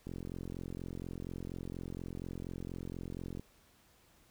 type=click train; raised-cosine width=3 ms; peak=-29 dBFS; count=148; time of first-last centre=0.07-3.396 s; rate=44.2 Hz; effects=pink hiss -66 dBFS RMS until 4.3 s